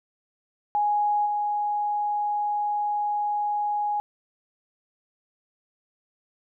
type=tone with level steps; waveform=sine; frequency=830.6 Hz; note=G#5; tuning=in tune; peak=-20 / -23 dBFS; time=0.75-4 s; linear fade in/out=0 ms; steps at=1.25 s; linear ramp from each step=20 ms; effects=none